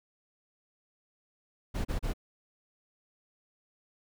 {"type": "noise bursts", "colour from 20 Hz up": "brown", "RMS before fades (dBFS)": -31, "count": 3, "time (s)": [1.74, 2.136], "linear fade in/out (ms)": 20, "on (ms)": 110, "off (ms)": 33, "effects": []}